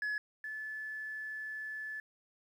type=tone pair in turn; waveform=sine; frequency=1700 / 1733.7 Hz; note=G#6 / A6; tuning=+40 / -26 cents; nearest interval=unison; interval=34 cents; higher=second; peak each=-30 / -38 dBFS; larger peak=first; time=0.02-0.18 / 0.44-2 s; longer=second; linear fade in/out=2 ms; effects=tanh soft clip ceiling -32 dBFS + 11-bit